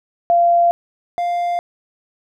sine / triangle tone pair in turn, 690 / 698.8 Hz, F5 / F5, -21 / +1 cents, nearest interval unison, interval 22 cents, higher second, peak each -10 / -15 dBFS, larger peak first, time 0.3-0.71 / 1.18-1.59 s, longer neither, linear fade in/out 0 ms, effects none

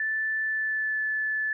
sine tone with pitch glide, 1757 to 1737.8 Hz, A6 to A6, -3 to -22 cents, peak -25 dBFS, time 0-1.53 s, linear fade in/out 2 ms, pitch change -19 cents, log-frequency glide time 0.43-1.01 s, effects none

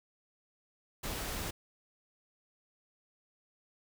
pink noise, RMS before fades -38 dBFS, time 1.03-1.51 s, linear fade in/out 10 ms, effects none

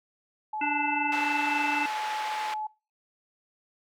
sine tone, 858 Hz, A5, 44 cents flat, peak -30 dBFS, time 0.53-2.67 s, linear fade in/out 5 ms
harmonic tone, 293.9 Hz, D4, 1 cent sharp, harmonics 1 / 3 / 5 / 7 / 9, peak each -33 / -32 / -35 / -35 / -30 dBFS, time 0.61-1.86 s, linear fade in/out 5 ms
white band-pass noise, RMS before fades -37 dBFS, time 1.12-2.54 s, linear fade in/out 2 ms, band 750 to 2300 Hz, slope 12 dB/octave
effects noise-tail reverb RT60 0.3 s tail -23 dB re dry

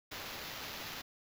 violet noise with sample-and-hold, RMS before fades -44 dBFS, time 0.11-1.02 s, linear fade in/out 10 ms, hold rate 8820 Hz, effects none

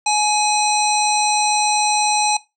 harmonic tone with a mistuned harmonic, 841 Hz, G#5, 22 cents sharp, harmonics 1 / 3 / 5 / 7 / 9 / 10, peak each -17 / -22 / -24 / -25 / -27 / -27 dBFS, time 0.06-2.37 s, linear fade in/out 5 ms, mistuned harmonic 5, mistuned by -59 cents, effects noise-tail reverb RT60 0.2 s tail -17 dB re dry

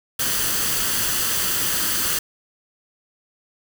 white noise with comb filter, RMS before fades -22 dBFS, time 0.19-2.19 s, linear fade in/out 5 ms, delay 0.65 ms, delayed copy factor +0.5, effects none

